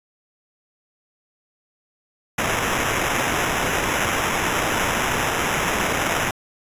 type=noise with sample-and-hold; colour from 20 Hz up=white; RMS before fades=-22 dBFS; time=2.38-6.31 s; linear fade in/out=5 ms; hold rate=4410 Hz; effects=resampled to 32000 Hz